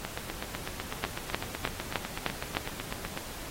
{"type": "two click trains", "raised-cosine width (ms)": 0.3, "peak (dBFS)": [-17, -11], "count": [26, 6], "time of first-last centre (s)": [[0.05, 3.175], [1.04, 2.569]], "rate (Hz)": [8, 3.27], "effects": ["pink hiss -42 dBFS RMS until 3.5 s", "AAC 48 kbps"]}